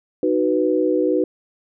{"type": "chord", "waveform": "sine", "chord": "B major", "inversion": "first", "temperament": "just", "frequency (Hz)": [308.7, 370.4, 493.9], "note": ["D#4", "F#4", "B4"], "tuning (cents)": [-14, 2, 0], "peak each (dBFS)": -20, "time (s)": [0.23, 1.24], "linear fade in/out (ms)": 2, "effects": []}